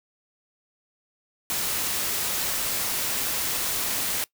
white noise, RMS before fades -27 dBFS, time 1.5-4.24 s, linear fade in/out 0 ms, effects noise-tail reverb RT60 0.1 s tail -21 dB re dry

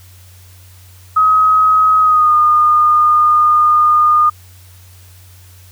sine tone with pitch glide, 1268 to 1219.9 Hz, D#6 to D#6, +32 to -35 cents, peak -7 dBFS, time 1.16-4.3 s, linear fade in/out 10 ms, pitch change -67 cents, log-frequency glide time 1.99-2.35 s, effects added 91 Hz sine -39 dBFS peak until 5.71 s + white hiss -46 dBFS RMS until 5.71 s

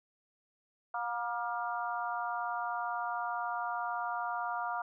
harmonic tone with a mistuned harmonic, 238 Hz, A#3, 36 cents sharp, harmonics 3 / 4 / 5 / 6, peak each -37 / -38 / -39 / -40 dBFS, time 0.94-4.82 s, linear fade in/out 5 ms, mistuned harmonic 6, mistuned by -30 cents, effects none

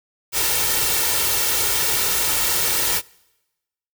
white noise with comb filter, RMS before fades -20 dBFS, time 0.32-3.02 s, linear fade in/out 50 ms, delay 2.2 ms, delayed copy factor +0.6, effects noise-tail reverb RT60 1.0 s tail -25 dB re dry

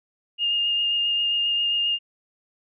sine tone with vibrato, 2829 Hz, F7, 22 cents sharp, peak -20 dBFS, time 0.38-1.99 s, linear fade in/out 50 ms, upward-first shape triangle, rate 7.5 Hz, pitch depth 14 cents each way, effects none

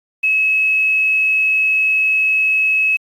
sine tone with quantisation, 2576 Hz, E7, 41 cents flat, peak -12 dBFS, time 0.23-2.97 s, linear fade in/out 10 ms, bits 7, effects AAC 64 kbps

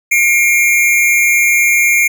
square tone pair together, 2152 / 2368 Hz, C7 / D7, +48 / +14 cents, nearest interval major second, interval 166 cents, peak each -12 dBFS, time 0.11-2.08 s, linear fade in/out 10 ms, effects none

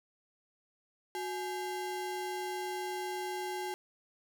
square ring-modulated tone, 604 Hz, D5, 48 cents sharp, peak -33 dBFS, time 1.15-3.74 s, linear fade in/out 0 ms, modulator 238 Hz, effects none

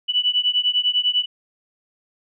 sine beating tone pair, 2960 / 2970 Hz, F#7 / F#7, 0 / +6 cents, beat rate 10 Hz, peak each -20 dBFS, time 0.08-1.26 s, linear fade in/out 20 ms, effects none

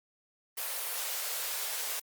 white high-pass noise, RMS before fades -35 dBFS, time 0.57-2 s, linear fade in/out 10 ms, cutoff 430 Hz, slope 48 dB/octave, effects Opus 32 kbps

